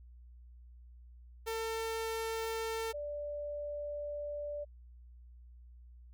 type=tone pair in turn; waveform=sawtooth / sine; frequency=449.5 / 585.8 Hz; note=A4 / D5; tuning=+37 / -5 cents; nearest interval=perfect fourth; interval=458 cents; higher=second; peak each=-31 / -37 dBFS; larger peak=first; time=1.46-2.93 / 2.93-4.65 s; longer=second; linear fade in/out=20 ms; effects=added 60 Hz sine -52 dBFS peak until 6.13 s